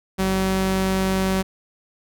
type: tone pair together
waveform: sawtooth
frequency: 47.53 / 190 Hz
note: F#1 / F#3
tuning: +47 / +46 cents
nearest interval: 2 octaves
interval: 2399 cents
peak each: -25 / -15 dBFS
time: 0.18-1.43 s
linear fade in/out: 20 ms
effects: none